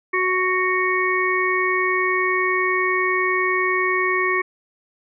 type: harmonic tone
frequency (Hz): 370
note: F#4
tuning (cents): 0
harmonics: 1 / 3 / 5 / 6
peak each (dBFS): -23 / -23 / -23 / -23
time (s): 0.13-4.42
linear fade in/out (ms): 10
effects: none